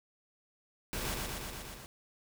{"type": "noise with echo", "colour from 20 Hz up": "pink", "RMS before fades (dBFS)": -37, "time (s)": [0.93, 1.14], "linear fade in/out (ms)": 0, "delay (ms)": 120, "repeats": 6, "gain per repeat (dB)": -2, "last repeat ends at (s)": 1.86, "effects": []}